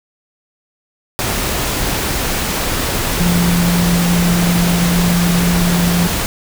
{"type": "tone in noise", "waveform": "sine", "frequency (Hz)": 174, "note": "F3", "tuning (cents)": -6, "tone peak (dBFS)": -12, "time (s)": [3.2, 6.07], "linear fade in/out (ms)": 0, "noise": "pink", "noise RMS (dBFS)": -18, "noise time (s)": [1.19, 6.26], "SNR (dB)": 3, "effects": []}